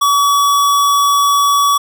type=tone; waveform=square; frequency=1137 Hz; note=C#6; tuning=44 cents sharp; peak=-10 dBFS; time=0.01-1.78 s; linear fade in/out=10 ms; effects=none